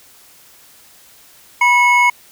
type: tone pair together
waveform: triangle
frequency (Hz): 975 / 2189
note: B5 / C#7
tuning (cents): -23 / -22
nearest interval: octave + major second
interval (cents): 1401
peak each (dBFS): -10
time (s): 1.61-2.1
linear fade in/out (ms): 5
effects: white hiss -46 dBFS RMS until 2.31 s